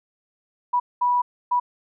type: tone bursts at uneven times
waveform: sine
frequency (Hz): 979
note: B5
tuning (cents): -15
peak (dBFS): -17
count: 3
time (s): 0.73-0.8 / 1.01-1.22 / 1.51-1.6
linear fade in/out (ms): 10
effects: none